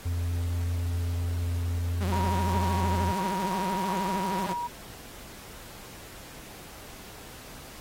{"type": "tone", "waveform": "triangle", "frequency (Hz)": 86.3, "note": "F2", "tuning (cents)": -20, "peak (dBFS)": -24, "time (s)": [0.05, 3.12], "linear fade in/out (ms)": 10}
{"type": "tone with vibrato", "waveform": "sawtooth", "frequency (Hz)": 190, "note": "F#3", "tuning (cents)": 46, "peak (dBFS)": -26, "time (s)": [2, 4.54], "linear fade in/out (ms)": 20, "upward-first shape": "triangle", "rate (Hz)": 13, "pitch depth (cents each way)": 170}
{"type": "tone with pitch glide", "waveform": "sine", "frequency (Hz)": [950, 957.2], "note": ["A#5", "A#5"], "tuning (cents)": [33, 46], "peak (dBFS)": -29, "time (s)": [2.11, 4.68], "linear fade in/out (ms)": 20, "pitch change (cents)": 13, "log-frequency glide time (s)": [3.73, 4.1]}
{"effects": ["pink hiss -46 dBFS RMS until 7.8 s", "AAC 48 kbps"]}